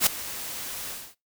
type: noise with ADSR envelope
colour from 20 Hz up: white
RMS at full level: -17 dBFS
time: 0-1.15 s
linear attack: 64 ms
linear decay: 8 ms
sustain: -18 dB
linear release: 260 ms
effects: noise-tail reverb RT60 0.2 s tail -21 dB re dry